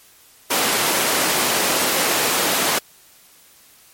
pink high-pass noise, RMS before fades -19 dBFS, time 0.5-2.79 s, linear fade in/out 10 ms, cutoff 330 Hz, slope 12 dB/octave, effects white hiss -50 dBFS RMS until 3.93 s + MP3 64 kbps

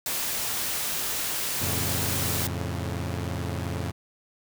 white noise, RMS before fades -29 dBFS, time 0.06-2.47 s, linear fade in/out 2 ms
sawtooth chord, F augmented, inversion none, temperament equal, 87.31 / 110 / 138.59 Hz, F2 / A2 / C#3, 0 / 0 / 0 cents, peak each -27 / -30 / -31 dBFS, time 1.6-3.92 s, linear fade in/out 20 ms
effects none

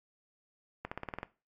accelerating click train, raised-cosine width 0.5 ms, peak -22 dBFS, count 8, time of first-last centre 0.85-1.231 s, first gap 65 ms, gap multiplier 0.94, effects noise-tail reverb RT60 0.3 s tail -18 dB re dry + AAC 64 kbps

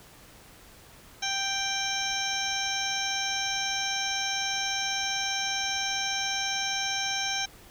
harmonic tone, 785 Hz, G5, 2 cents sharp, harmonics 1 / 2 / 3 / 4 / 5 / 7 / 8, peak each -35 / -35 / -35 / -35 / -35 / -35 / -35 dBFS, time 1.22-7.46 s, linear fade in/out 10 ms, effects pink hiss -52 dBFS RMS until 7.7 s

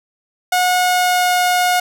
sawtooth tone with pitch glide, 726 to 721.4 Hz, F#5 to F#5, -33 to -44 cents, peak -9 dBFS, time 0.52-1.8 s, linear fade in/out 5 ms, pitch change -11 cents, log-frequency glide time 0.79-1.36 s, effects none

